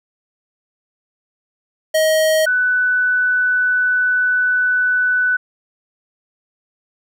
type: tone pair in turn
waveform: square / sine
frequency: 630 / 1493.6 Hz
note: D#5 / F#6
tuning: +21 / +16 cents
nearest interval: octave + minor third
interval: 1495 cents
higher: second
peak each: -13 dBFS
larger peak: neither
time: 1.94-2.46 / 2.46-5.37 s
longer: second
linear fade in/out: 10 ms
effects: none